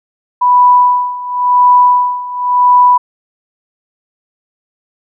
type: tone with tremolo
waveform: sine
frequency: 987.8 Hz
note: B5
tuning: in tune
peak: -3 dBFS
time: 0.41-2.98 s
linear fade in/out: 10 ms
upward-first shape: sine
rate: 0.94 Hz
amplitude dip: 85%
effects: none